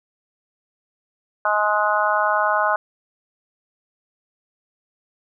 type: harmonic tone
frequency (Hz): 210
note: G#3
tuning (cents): +19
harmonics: 3 / 4 / 5 / 6 / 7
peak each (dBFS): -23 / -23 / -23 / -23 / -23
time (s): 1.45-2.76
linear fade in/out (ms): 2
effects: none